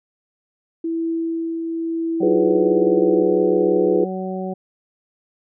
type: tone with tremolo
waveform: sine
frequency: 329.6 Hz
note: E4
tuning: in tune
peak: -19 dBFS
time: 0.84-3.23 s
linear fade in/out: 5 ms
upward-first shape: triangle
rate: 0.96 Hz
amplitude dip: 35%
type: harmonic tone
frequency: 187.4 Hz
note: F#3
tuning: 22 cents sharp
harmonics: 1 / 2 / 3 / 4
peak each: -26 / -29 / -31 / -32 dBFS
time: 2.2-4.54 s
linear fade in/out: 10 ms
type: chord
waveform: sine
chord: F half-diminished seventh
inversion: third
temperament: equal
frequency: 311.1 / 349.2 / 415.3 / 493.9 Hz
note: Eb4 / F4 / Ab4 / Cb5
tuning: 0 / 0 / 0 / 0 cents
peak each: -23 / -19 / -19 / -20 dBFS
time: 2.22-4.05 s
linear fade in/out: 10 ms
effects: none